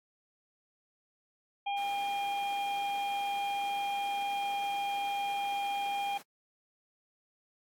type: harmonic tone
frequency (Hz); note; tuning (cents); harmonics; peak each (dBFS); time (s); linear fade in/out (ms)
804; G5; +44; 1 / 3 / 4; -31 / -41 / -43; 1.66-6.18; 10
type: noise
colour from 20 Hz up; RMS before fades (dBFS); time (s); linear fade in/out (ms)
pink; -49; 1.76-6.23; 20
effects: high-pass 300 Hz 12 dB/octave + AAC 64 kbps